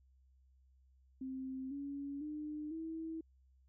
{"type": "tone with pitch steps", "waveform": "sine", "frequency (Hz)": [262.6, 281.4, 301.6, 323.3], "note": ["C4", "C#4", "D4", "E4"], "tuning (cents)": [6, 26, 46, -34], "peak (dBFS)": -40, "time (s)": [1.21, 3.21], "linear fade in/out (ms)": 5, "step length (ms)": 500, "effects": ["added 65 Hz sine -65 dBFS peak until 3.68 s"]}